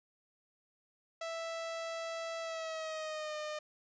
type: tone with pitch glide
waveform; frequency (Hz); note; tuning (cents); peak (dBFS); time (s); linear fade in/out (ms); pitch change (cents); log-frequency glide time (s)
sawtooth; 659.3 to 608.1; E5 to D#5; 0 to -40; -34; 1.21-3.59; 5; -140; 2.41-3.36
effects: resampled to 16000 Hz